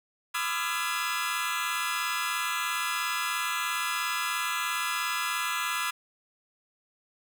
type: tone cluster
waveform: 25% pulse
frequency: 1007 / 1201 / 1304 / 1381 / 1678 Hz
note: B5 / D6 / E6 / F6 / G#6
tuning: +33 / +38 / -19 / -20 / +17 cents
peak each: -31 dBFS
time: 0.34-5.91 s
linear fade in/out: 10 ms
effects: none